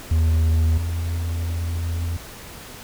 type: tone pair in turn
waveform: triangle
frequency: 80.5 / 84.26 Hz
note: E2 / E2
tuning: -41 / +38 cents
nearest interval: minor second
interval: 79 cents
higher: second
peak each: -13 / -20 dBFS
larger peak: first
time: 0.11-0.78 / 0.78-2.17 s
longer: second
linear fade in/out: 5 ms
effects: pink hiss -39 dBFS RMS until 2.83 s